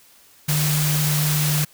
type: tone in noise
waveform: sine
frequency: 150.4 Hz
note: D3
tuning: 42 cents sharp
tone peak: -19 dBFS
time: 0.48-1.65 s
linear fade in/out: 10 ms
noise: white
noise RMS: -24 dBFS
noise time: 0.48-1.65 s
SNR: +2 dB
effects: white hiss -52 dBFS RMS until 1.73 s